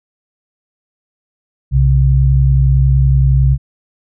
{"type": "tone pair together", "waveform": "sine", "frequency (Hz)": [63.29, 134.1], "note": ["B1", "C3"], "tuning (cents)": [43, 43], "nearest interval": "octave + minor second", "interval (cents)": 1300, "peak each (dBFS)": -10, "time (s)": [1.71, 3.58], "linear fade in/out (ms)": 50, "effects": []}